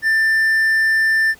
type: tone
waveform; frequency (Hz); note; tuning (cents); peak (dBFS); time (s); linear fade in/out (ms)
triangle; 1780; A6; +20; -11; 0.02-1.35; 50
effects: pink hiss -48 dBFS RMS until 1.39 s